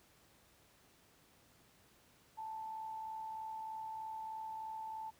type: tone with amplitude modulation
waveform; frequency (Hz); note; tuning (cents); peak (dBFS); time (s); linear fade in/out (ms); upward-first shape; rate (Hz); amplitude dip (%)
sine; 880; A5; 0; -40; 2.37-5.11; 20; sine; 63.2; 35
effects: pink hiss -67 dBFS RMS until 5.19 s + high-pass 60 Hz 12 dB/octave